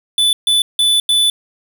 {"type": "tone bursts at uneven times", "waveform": "square", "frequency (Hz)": 3487, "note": "A7", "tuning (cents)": -16, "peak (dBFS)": -11, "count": 4, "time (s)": [[0.18, 0.33], [0.47, 0.62], [0.79, 1], [1.09, 1.3]], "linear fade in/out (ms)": 2, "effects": []}